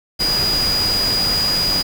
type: tone in noise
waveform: sine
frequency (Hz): 4902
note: D#8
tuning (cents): -27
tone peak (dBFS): -16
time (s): 0.19-1.83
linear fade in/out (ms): 20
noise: pink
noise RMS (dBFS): -24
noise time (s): 0.19-1.83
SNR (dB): +5
effects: none

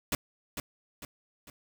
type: noise with echo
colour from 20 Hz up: pink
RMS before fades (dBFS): -29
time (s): 0.12-0.15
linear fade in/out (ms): 2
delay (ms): 450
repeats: 3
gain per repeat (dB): -7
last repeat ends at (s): 1.5
effects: none

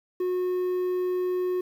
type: tone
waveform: triangle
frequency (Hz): 363.8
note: F#4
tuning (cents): -29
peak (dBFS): -22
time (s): 0.2-1.61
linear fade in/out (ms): 5
effects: 9-bit

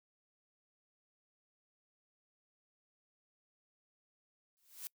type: noise with exponential growth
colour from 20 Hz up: blue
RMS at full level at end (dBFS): -41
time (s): 4.57-4.87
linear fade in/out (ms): 0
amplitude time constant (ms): 64
effects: noise-tail reverb RT60 0.1 s tail -25 dB re dry

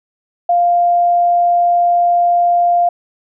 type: tone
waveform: sine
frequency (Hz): 698.5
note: F5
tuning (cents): 0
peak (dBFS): -9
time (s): 0.49-2.89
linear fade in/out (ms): 5
effects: none

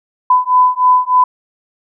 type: beating tone pair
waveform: sine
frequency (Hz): 1002 / 1005.3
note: B5 / B5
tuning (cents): +25 / +30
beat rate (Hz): 3.3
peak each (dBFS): -11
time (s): 0.3-1.24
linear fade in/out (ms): 5
effects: none

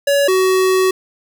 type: tone pair in turn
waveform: square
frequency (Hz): 565 / 375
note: C#5 / F#4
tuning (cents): +33 / +23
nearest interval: perfect fifth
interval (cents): 710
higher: first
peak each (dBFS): -12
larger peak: neither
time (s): 0.07-0.28 / 0.28-0.91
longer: second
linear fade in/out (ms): 5
effects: none

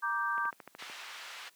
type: chord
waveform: sine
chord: G minor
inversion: first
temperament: just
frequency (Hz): 940.8 / 1176 / 1568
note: Bb5 / D6 / G6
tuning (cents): +16 / +2 / 0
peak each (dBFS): -37 / -33 / -33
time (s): 0.02-0.51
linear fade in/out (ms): 20
type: click train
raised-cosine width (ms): 0.5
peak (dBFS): -30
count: 8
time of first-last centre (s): 0.38-0.899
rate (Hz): 13.5
type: band-pass noise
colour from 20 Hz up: white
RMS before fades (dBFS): -46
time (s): 0.78-1.5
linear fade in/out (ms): 20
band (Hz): 1000 to 3000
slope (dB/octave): 12
effects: white hiss -66 dBFS RMS until 1.55 s + high-pass 200 Hz 12 dB/octave

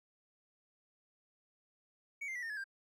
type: tone with pitch steps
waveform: triangle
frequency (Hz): 2247 / 2097 / 1956.1 / 1825.1 / 1702.9 / 1588.9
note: C#7 / C7 / B6 / A#6 / G#6 / G6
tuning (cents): +23 / +3 / -17 / -37 / +43 / +23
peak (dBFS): -37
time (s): 2.21-2.642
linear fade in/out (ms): 10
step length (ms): 72
effects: none

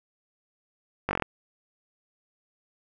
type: slowing click train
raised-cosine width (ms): 0.5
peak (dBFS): -11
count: 7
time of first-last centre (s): 1.09-1.223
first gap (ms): 20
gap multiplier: 1.04
effects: none

